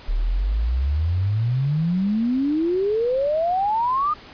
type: exponential sweep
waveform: sine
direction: up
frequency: 34.77 to 1244.5 Hz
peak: -18 dBFS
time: 0.08-4.14 s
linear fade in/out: 10 ms
effects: pink hiss -43 dBFS RMS until 4.33 s + resampled to 11025 Hz